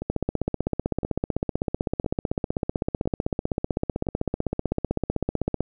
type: two click trains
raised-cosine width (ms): 2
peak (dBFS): -17 / -10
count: 5 / 88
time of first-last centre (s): 0.02-4.069 / 0.1-5.606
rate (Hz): 0.988 / 15.8
effects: none